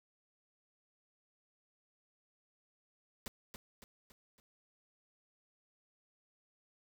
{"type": "noise with echo", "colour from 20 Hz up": "pink", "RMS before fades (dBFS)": -43, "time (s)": [3.26, 3.28], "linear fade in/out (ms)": 0, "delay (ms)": 280, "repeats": 4, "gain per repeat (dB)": -6, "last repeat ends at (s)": 4.4, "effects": []}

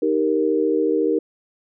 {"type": "chord", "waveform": "sine", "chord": "Eb major", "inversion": "none", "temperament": "equal", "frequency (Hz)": [311.1, 392, 466.2], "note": ["Eb4", "G4", "Bb4"], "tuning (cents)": [0, 0, 0], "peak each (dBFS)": [-21, -22, -20], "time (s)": [0.02, 1.19], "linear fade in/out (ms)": 5, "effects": []}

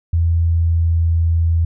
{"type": "tone with pitch glide", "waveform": "sine", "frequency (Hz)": [83.6, 83.02], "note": ["E2", "E2"], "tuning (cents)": [25, 13], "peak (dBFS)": -12, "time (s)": [0.13, 1.65], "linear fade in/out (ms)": 5, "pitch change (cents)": -12, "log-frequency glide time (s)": [0.43, 1.12], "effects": []}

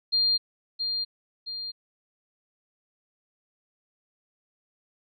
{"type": "tone with echo", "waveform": "sine", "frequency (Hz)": 4200, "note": "C8", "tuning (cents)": 6, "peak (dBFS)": -20, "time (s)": [0.12, 0.38], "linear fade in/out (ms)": 20, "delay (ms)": 670, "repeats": 2, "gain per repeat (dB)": -6, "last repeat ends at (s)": 1.72, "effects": []}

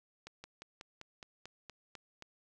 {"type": "slowing click train", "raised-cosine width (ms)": 0.2, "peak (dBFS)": -30, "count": 10, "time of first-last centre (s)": [0.27, 2.224], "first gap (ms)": 170, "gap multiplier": 1.06, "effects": []}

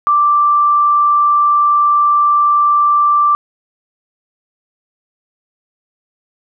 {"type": "tone", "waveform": "sine", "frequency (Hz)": 1174.7, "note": "D6", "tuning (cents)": 0, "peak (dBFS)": -8, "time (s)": [0.07, 3.35], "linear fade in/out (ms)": 0, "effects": []}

